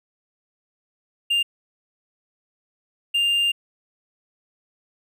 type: tone bursts at uneven times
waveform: triangle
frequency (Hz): 2800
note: F7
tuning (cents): +4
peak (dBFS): -16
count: 2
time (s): 1.3-1.43 / 3.14-3.52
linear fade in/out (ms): 10
effects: none